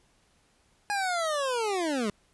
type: linear sweep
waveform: 25% pulse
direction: down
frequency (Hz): 830.6 to 196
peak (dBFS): -23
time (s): 0.9-2.1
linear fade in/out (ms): 0
effects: pink hiss -66 dBFS RMS until 2.33 s + resampled to 24000 Hz